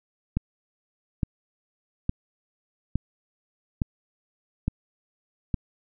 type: click train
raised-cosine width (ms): 5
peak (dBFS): -11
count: 7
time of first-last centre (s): 0.37-5.542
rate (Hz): 1.16
effects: none